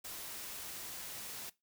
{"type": "noise", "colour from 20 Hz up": "white", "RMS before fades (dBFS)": -45, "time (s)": [0.04, 1.5], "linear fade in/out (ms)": 10, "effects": ["noise-tail reverb RT60 0.2 s tail -19 dB re dry"]}